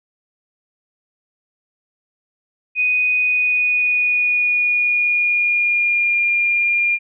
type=tone with pitch glide; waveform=sine; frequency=2489 to 2406 Hz; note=D#7 to D7; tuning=0 to +41 cents; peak=-14 dBFS; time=2.75-6.99 s; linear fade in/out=50 ms; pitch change=-59 cents; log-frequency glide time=3.18-6.22 s; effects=none